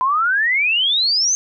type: exponential sweep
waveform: sine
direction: up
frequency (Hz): 999 to 6400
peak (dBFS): -14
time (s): 0.01-1.35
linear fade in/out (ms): 0
effects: none